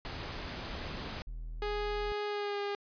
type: noise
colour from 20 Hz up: pink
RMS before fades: -40 dBFS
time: 0.05-1.22 s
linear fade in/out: 0 ms
type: tone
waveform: triangle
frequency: 40.34 Hz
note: E1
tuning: 37 cents flat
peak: -36 dBFS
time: 1.27-2.12 s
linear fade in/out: 0 ms
type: tone with pitch glide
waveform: sawtooth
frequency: 415.3 to 405.8 Hz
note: G#4 to G#4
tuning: 0 to -40 cents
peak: -29 dBFS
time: 1.62-2.75 s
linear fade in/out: 2 ms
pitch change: -40 cents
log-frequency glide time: 2.26-2.59 s
effects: resampled to 11025 Hz